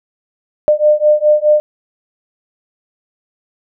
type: beating tone pair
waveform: sine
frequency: 600 / 604.8 Hz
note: D5 / D#5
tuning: +37 / -49 cents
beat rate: 4.8 Hz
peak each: -11 dBFS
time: 0.68-1.6 s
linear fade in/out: 0 ms
effects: none